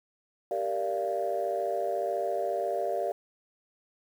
sine chord, G minor seventh, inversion none, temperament equal with one note detuned, 392 / 466.2 / 587.3 / 689.2 Hz, G4 / Bb4 / D5 / F5, 0 / 0 / 0 / -23 cents, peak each -34 / -34 / -31 / -31 dBFS, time 0.51-3.12 s, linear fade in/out 2 ms, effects tanh soft clip ceiling -19 dBFS + 9-bit

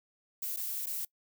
violet noise with dropouts, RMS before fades -36 dBFS, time 0.42-1.05 s, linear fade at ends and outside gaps 5 ms, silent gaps 0.563-0.57 / 0.86-0.867 s, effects noise-tail reverb RT60 0.1 s tail -23 dB re dry

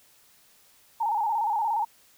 sine tone with vibrato, 872 Hz, A5, 16 cents flat, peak -23 dBFS, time 1-1.85 s, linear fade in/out 10 ms, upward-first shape square, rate 17 Hz, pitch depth 82 cents each way, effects white hiss -59 dBFS RMS until 2.17 s

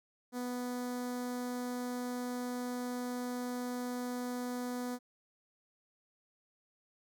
sawtooth tone with notch filter, 246.9 Hz, B3, in tune, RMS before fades -38 dBFS, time 0.32-4.99 s, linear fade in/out 50 ms, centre 2700 Hz, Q 1, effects none

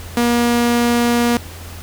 sawtooth tone, 238.3 Hz, A#3, 38 cents sharp, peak -9 dBFS, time 0.17-1.37 s, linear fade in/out 2 ms, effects added 85 Hz sine -33 dBFS peak until 1.82 s + pink hiss -36 dBFS RMS until 1.82 s

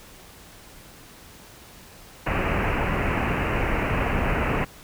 pink low-pass noise, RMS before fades -24 dBFS, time 2.26-4.65 s, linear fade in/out 10 ms, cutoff 2800 Hz, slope 96 dB/octave, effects pink hiss -47 dBFS RMS until 4.83 s

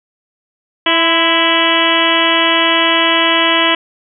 harmonic tone with a mistuned harmonic, 330 Hz, E4, 2 cents sharp, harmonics 1 / 2 / 3 / 4 / 5 / 6 / 7 / 8 / 9 / 10, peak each -19 / -19 / -17 / -22 / -21 / -18 / -21 / -21 / -16 / -19 dBFS, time 0.86-3.75 s, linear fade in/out 5 ms, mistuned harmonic 3, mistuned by +37 cents, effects none

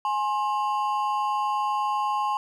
triangle ring-modulated tone, 950 Hz, A#5, 33 cents sharp, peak -18 dBFS, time 0.05-2.37 s, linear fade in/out 0 ms, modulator 114 Hz, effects none

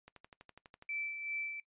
click train, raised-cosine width 0.3 ms, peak -36 dBFS, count 10, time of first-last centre 0.08-0.824 s, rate 12.1 Hz
sine tone with tremolo, 2325 Hz, D7, 18 cents flat, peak -35 dBFS, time 0.89-1.6 s, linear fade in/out 2 ms, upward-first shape sine, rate 2.6 Hz, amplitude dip 50%
effects noise-tail reverb RT60 0.1 s tail -20 dB re dry + resampled to 8000 Hz

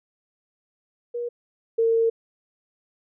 sine tone pair in turn, 478.3 / 455.6 Hz, A#4 / A#4, +44 / -40 cents, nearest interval minor second, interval 84 cents, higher first, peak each -26 / -17 dBFS, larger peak second, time 1.14-1.29 / 1.78-2.1 s, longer second, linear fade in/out 10 ms, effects none

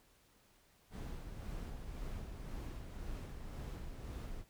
brown noise with tremolo, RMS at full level -43 dBFS, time 0.9-4.45 s, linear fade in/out 50 ms, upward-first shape sine, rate 1.9 Hz, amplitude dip 40%, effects pink hiss -69 dBFS RMS until 4.49 s

